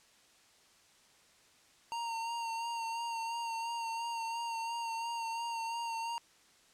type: tone with vibrato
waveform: square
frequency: 922 Hz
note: A#5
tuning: 19 cents flat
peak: -36 dBFS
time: 1.92-6.18 s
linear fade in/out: 0 ms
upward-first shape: sine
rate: 2.9 Hz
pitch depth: 27 cents each way
effects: white hiss -64 dBFS RMS until 6.73 s + low-pass 8000 Hz 12 dB/octave